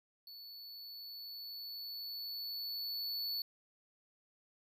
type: tone with level ramp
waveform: square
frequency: 4444 Hz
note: C#8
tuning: 4 cents sharp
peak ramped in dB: -50 to -36 dBFS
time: 0.27-3.42 s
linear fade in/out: 2 ms
effects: none